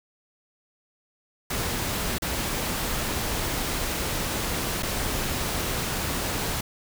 pink noise with dropouts, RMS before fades -28 dBFS, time 1.5-6.61 s, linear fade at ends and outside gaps 5 ms, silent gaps 2.184-2.22 / 4.825-4.83 s, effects none

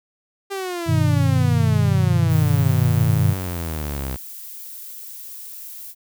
sawtooth exponential sweep, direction down, 399.6 to 63.4 Hz, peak -21 dBFS, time 0.5-4.17 s, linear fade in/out 20 ms
sine chord, G augmented, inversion none, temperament equal, 98 / 123.47 / 155.56 Hz, G2 / B2 / D#3, 0 / 0 / 0 cents, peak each -19 dBFS, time 0.86-3.35 s, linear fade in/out 50 ms
violet noise, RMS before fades -36 dBFS, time 2.28-5.95 s, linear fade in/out 50 ms
effects none

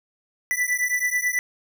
square beating tone pair, 1975.5 / 1984.7 Hz, B6 / B6, 0 / +8 cents, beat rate 9.2 Hz, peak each -25 dBFS, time 0.51-1.39 s, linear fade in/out 0 ms, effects none

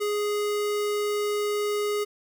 square tone, 415.3 Hz, G#4, in tune, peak -25 dBFS, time 0-2.05 s, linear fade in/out 20 ms, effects none

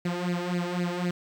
sawtooth tone with flanger, 176.7 Hz, F3, 21 cents sharp, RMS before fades -29 dBFS, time 0.05-1.11 s, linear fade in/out 5 ms, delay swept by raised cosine 0.43 to 2.43 ms, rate 3.9 Hz, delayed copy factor +0.85, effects low-pass 5000 Hz 12 dB/octave + 9-bit

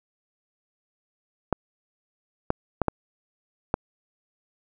clicks, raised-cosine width 1 ms, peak -7 dBFS, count 5, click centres 1.527 / 2.504 / 2.817 / 2.883 / 3.741 s, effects none

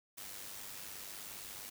white noise with amplitude modulation, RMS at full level -45 dBFS, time 0.17-1.7 s, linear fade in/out 10 ms, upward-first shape sine, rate 99.5 Hz, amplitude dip 50%, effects none

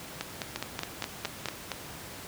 two click trains, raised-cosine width 0.2 ms, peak -14 / -14 dBFS, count 6 / 7, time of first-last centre 0.56-1.717 / 0.21-1.457 s, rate 4.32 / 4.81 Hz, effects pink hiss -43 dBFS RMS until 2.27 s + high-pass 80 Hz 12 dB/octave

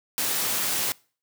white high-pass noise, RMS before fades -26 dBFS, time 0.18-0.92 s, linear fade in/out 0 ms, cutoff 110 Hz, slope 24 dB/octave, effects noise-tail reverb RT60 0.4 s tail -24 dB re dry

